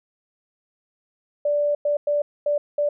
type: tone bursts at uneven times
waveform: sine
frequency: 585 Hz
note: D5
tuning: 7 cents flat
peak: -18 dBFS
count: 5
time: 1.45-1.75 / 1.85-1.97 / 2.07-2.22 / 2.46-2.58 / 2.78-2.89 s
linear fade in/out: 5 ms
effects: none